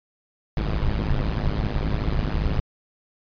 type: noise with amplitude modulation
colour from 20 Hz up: brown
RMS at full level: -19 dBFS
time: 0.57-2.6 s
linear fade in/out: 2 ms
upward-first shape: sine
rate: 105 Hz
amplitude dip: 100%
effects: resampled to 11025 Hz

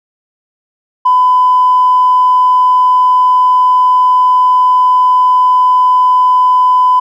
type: tone with tanh clipping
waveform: triangle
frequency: 1004 Hz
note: B5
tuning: 28 cents sharp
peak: -5 dBFS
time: 1.05-7 s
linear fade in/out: 10 ms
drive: 4 dB
effects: none

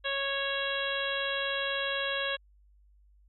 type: harmonic tone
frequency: 552 Hz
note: C#5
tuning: 7 cents flat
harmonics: 1 / 2 / 3 / 4 / 5 / 6 / 7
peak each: -35 / -39 / -34 / -43 / -37 / -36 / -40 dBFS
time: 0.04-2.37 s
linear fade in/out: 20 ms
effects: added 50 Hz sine -58 dBFS peak until 3.28 s

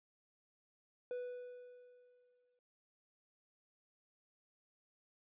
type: tone with exponential decay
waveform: triangle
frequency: 493.9 Hz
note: B4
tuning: in tune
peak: -36 dBFS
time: 1.11-2.59 s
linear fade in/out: 1 ms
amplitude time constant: 320 ms
effects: resampled to 8000 Hz

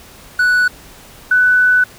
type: tone pair in turn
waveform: triangle / sine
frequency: 1480 / 1493.7 Hz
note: F#6 / F#6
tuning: 0 / +16 cents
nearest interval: unison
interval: 16 cents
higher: second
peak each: -8 dBFS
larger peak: neither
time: 0.39-0.68 / 1.31-1.84 s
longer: second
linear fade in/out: 5 ms
effects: pink hiss -40 dBFS RMS until 1.98 s

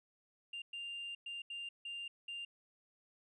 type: tone bursts at uneven times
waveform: sine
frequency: 2794 Hz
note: F7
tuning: in tune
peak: -40 dBFS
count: 6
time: 0.53-0.62 / 0.73-1.15 / 1.26-1.42 / 1.5-1.69 / 1.85-2.08 / 2.28-2.45 s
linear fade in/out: 5 ms
effects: tanh soft clip ceiling -39 dBFS

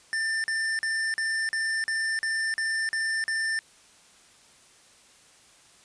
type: tone bursts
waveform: square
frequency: 1788 Hz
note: A6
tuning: 27 cents sharp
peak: -26 dBFS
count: 10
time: 0.13-3.59 s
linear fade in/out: 0 ms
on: 310 ms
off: 40 ms
effects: white hiss -56 dBFS RMS until 5.84 s + resampled to 22050 Hz

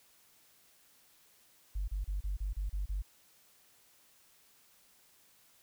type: tone bursts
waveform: sine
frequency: 48.56 Hz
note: G1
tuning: 16 cents flat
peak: -31 dBFS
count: 8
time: 1.75-3.021 s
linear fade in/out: 10 ms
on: 130 ms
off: 33 ms
effects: tanh soft clip ceiling -28 dBFS + white hiss -65 dBFS RMS until 5.62 s

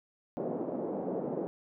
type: band-pass noise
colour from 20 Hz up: white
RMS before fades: -35 dBFS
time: 0.37-1.47 s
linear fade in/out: 0 ms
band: 180 to 580 Hz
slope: 24 dB/octave
effects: none

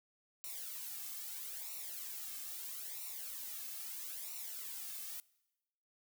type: noise with flanger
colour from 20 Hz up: blue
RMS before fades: -45 dBFS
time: 0.44-5.2 s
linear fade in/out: 0 ms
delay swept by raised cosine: 0.61 to 2.11 ms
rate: 0.77 Hz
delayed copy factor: -0.75
effects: noise-tail reverb RT60 1.0 s tail -23 dB re dry

